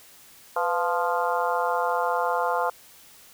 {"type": "harmonic tone with a mistuned harmonic", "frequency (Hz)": 174.61, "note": "F3", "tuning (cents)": 0, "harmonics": [3, 4, 5, 6, 7, 8], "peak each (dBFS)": [-28, -28, -28, -29, -32, -32], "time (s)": [0.56, 2.7], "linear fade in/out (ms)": 5, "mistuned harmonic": 3, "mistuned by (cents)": -72, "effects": ["white hiss -51 dBFS RMS until 3.33 s"]}